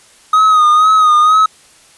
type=tone with vibrato; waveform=triangle; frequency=1250 Hz; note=D#6; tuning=8 cents sharp; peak=-4 dBFS; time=0.33-1.46 s; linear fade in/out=5 ms; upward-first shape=sine; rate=2.1 Hz; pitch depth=49 cents each way; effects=white hiss -45 dBFS RMS until 1.97 s + resampled to 24000 Hz